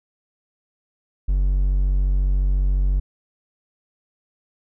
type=tone; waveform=triangle; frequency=47.15 Hz; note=F#1; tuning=33 cents sharp; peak=-14 dBFS; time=1.28-3 s; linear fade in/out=10 ms; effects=none